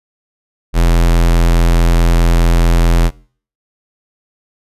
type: tone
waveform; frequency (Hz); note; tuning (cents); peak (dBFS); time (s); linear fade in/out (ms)
square; 42.36; E1; +48; -8; 0.73-3.11; 50
effects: noise-tail reverb RT60 0.5 s tail -24 dB re dry + resampled to 32000 Hz